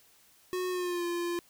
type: tone with pitch glide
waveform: square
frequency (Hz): 365.6 to 346.3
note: F#4 to F4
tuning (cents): -21 to -15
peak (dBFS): -31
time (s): 0.53-1.39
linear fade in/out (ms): 0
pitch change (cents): -94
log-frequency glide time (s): 0.7-1.05
effects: white hiss -62 dBFS RMS until 1.49 s